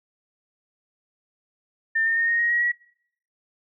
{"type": "tone with pitch steps", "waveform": "sine", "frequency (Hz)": [1800, 1819.9, 1839.9, 1860.3, 1880.8, 1901.5, 1922.5], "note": ["A6", "A#6", "A#6", "A#6", "A#6", "A#6", "B6"], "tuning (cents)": [39, -42, -23, -4, 15, 34, -47], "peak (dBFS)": -19, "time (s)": [1.95, 2.72], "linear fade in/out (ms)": 10, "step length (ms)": 110, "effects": ["noise-tail reverb RT60 0.7 s tail -26 dB re dry"]}